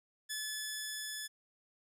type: tone with level ramp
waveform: 10% pulse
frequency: 1725 Hz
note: A6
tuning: 35 cents flat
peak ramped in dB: -28 to -31 dBFS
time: 0.29-1.28 s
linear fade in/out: 20 ms
effects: none